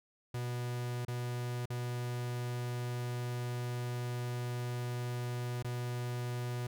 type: tone with dropouts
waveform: 45% pulse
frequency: 122.3 Hz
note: B2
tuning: 16 cents flat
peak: -35 dBFS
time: 0.34-6.67 s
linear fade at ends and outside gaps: 5 ms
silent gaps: 1.051-1.08 / 1.657-1.701 / 5.626-5.645 s
effects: none